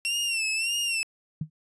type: tone with vibrato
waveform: sawtooth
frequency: 2713 Hz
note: E7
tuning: 49 cents sharp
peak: -22 dBFS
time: 0.05-1.03 s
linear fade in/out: 0 ms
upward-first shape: sine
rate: 1.7 Hz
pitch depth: 83 cents each way
type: tone with exponential decay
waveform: sine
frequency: 155.56 Hz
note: D#3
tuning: in tune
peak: -23 dBFS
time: 1.41-1.5 s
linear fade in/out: 5 ms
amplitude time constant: 18 ms
effects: resampled to 24000 Hz